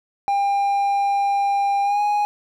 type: tone with pitch glide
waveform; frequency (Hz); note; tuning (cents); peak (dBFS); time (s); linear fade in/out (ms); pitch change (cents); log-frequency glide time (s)
triangle; 800 to 828.2; G5 to G#5; +35 to -5; -15; 0.28-2.25; 0; +60; 1.83-2.01
effects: none